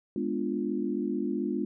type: chord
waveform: sine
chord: G# diminished seventh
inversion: none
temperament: equal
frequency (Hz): 207.7 / 246.9 / 293.7 / 349.2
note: G#3 / B3 / D4 / F4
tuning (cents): 0 / 0 / 0 / 0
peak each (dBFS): -33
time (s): 0.16-1.65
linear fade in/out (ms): 2
effects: none